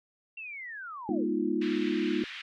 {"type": "linear sweep", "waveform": "sine", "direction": "down", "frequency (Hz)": [2737, 253.1], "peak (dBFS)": -38, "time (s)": [0.37, 1.3], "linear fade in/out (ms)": 5}
{"type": "chord", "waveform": "sine", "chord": "F half-diminished seventh", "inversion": "first", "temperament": "equal with one note detuned", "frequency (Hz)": [207.7, 243.1, 311.1, 349.2], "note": ["Ab3", "Cb4", "Eb4", "F4"], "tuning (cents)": [0, -27, 0, 0], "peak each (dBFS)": [-34, -33, -30, -31], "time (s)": [1.09, 2.24], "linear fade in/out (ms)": 2}
{"type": "band-pass noise", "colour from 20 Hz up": "white", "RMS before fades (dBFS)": -42, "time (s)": [1.61, 2.42], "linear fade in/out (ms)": 10, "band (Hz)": [1500, 3200], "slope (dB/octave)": 24}
{"effects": []}